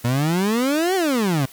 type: exponential two-way sweep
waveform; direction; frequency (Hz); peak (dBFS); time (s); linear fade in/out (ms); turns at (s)
30% pulse; up then down; 116 to 392 to 127.1; -15; 0.04-1.46; 10; 0.95
effects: white hiss -45 dBFS RMS until 1.52 s